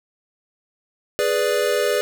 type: chord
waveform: square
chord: G# diminished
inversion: none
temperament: equal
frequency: 415.3 / 493.9 / 587.3 Hz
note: G#4 / B4 / D5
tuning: 0 / 0 / 0 cents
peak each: -23 dBFS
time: 1.19-2.01 s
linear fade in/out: 0 ms
effects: none